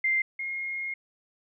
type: tone pair in turn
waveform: sine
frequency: 2093 / 2144 Hz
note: C7 / C7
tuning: 0 / +42 cents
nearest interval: unison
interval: 42 cents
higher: second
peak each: -22 / -30 dBFS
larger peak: first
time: 0.04-0.22 / 0.39-0.94 s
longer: second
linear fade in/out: 5 ms
effects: none